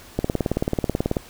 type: click train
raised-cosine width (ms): 2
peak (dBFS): -7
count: 19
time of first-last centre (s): 0.19-1.168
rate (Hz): 18.4
effects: pink hiss -45 dBFS RMS until 1.29 s